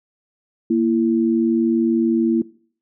sine tone pair together, 233.5 / 333.5 Hz, A#3 / E4, +3 / +20 cents, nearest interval tritone, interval 617 cents, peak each -17 dBFS, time 0.7-2.42 s, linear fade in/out 5 ms, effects noise-tail reverb RT60 0.5 s tail -21 dB re dry

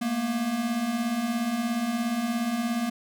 square beating tone pair, 220 / 237 Hz, A3 / A#3, 0 / +29 cents, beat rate 17 Hz, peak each -33 / -27 dBFS, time 0.01-2.9 s, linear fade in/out 10 ms, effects none

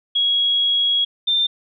sine tone pair in turn, 3317 / 3588 Hz, G#7 / A7, -3 / +33 cents, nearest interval minor second, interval 136 cents, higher second, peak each -15 dBFS, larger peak neither, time 0.15-1.05 / 1.27-1.47 s, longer first, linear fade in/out 10 ms, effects none

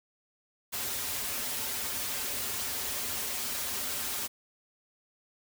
white noise with comb filter, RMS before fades -34 dBFS, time 0.72-4.28 s, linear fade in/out 20 ms, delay 6.1 ms, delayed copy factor -0.95, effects none

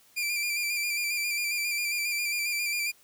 sawtooth tone with vibrato, 2374 Hz, D7, 18 cents sharp, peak -24 dBFS, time 0.16-2.92 s, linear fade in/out 20 ms, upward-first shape square, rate 7.4 Hz, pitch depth 32 cents each way, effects white hiss -60 dBFS RMS until 3.03 s

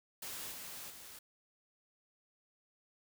white noise with level steps, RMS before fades -44 / -47 / -52 dBFS, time 0.22-1.19 s, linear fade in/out 5 ms, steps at 0.51 / 0.89 s, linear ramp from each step 20 ms, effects none

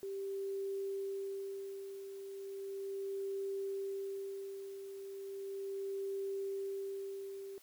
sine tone with tremolo, 392 Hz, G4, in tune, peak -36 dBFS, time 0.03-7.58 s, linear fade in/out 0 ms, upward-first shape sine, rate 0.36 Hz, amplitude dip 60%, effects white hiss -63 dBFS RMS until 7.62 s

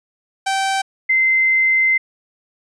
sawtooth / sine tone pair in turn, 776 / 2072 Hz, G5 / C7, -18 / -17 cents, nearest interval octave + perfect fourth, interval 1701 cents, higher second, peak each -13 / -12 dBFS, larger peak second, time 0.46-0.82 / 1.09-1.98 s, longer second, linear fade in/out 10 ms, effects resampled to 22050 Hz

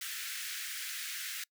pink high-pass noise, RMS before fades -40 dBFS, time 0.01-1.44 s, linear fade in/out 5 ms, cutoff 1500 Hz, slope 48 dB/octave, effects noise-tail reverb RT60 0.1 s tail -25 dB re dry

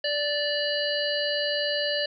harmonic tone with a mistuned harmonic, 585 Hz, D5, 7 cents flat, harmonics 1 / 3 / 5 / 7 / 8, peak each -28 / -31 / -31 / -33 / -32 dBFS, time 0.04-2.06 s, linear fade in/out 5 ms, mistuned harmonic 8, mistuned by -21 cents, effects none

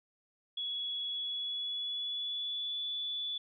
sine tone with pitch glide, 3369 to 3456 Hz, G#7 to A7, +24 to -32 cents, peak -34 dBFS, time 0.57-3.38 s, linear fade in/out 5 ms, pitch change +44 cents, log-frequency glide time 1.08-2.89 s, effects none

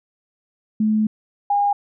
sine tone pair in turn, 215.6 / 812.6 Hz, A3 / G#5, -35 / -38 cents, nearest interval octave + major seventh, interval 2297 cents, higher second, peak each -15 dBFS, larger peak neither, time 0.8-1.07 / 1.5-1.73 s, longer first, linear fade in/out 5 ms, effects none

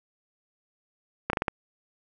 slowing click train, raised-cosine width 0.5 ms, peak -10 dBFS, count 5, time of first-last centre 1.3-1.482 s, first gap 32 ms, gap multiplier 1.24, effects none

